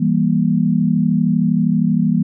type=chord; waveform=sine; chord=E diminished; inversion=none; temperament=just; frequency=164.81 / 197.78 / 237.3 Hz; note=E3 / G3 / Bb3; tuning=0 / +16 / +31 cents; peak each=-17 dBFS; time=0-2.23 s; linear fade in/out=10 ms; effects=none